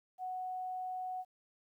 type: tone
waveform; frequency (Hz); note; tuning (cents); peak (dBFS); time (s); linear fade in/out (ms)
sine; 740; F#5; 0; -37; 0.18-1.25; 50
effects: 12-bit